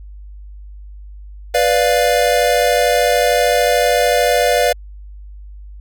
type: chord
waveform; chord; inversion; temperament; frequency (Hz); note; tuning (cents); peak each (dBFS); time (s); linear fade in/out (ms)
square; B diminished; none; equal; 493.9 / 587.3 / 698.5; B4 / D5 / F5; 0 / 0 / 0; -17; 1.54-4.73; 10
effects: added 50 Hz sine -32 dBFS peak until 5.8 s